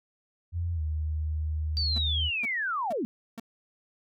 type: tone with pitch glide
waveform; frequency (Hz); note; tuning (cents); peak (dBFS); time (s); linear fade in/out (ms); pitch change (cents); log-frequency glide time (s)
sine; 85.8 to 77.33; F2 to D#2; -30 to -10; -27; 0.52-2.31; 50; -180; 0.74-0.81
type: linear sweep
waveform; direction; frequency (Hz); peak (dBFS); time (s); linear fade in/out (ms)
sine; down; 4673 to 200.2; -27; 1.77-3.05; 0
type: tone bursts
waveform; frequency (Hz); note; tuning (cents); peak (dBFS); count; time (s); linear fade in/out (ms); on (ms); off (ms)
45% pulse; 227.2; A#3; -44; -36; 4; 1.96-3.398; 2; 22; 450
effects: none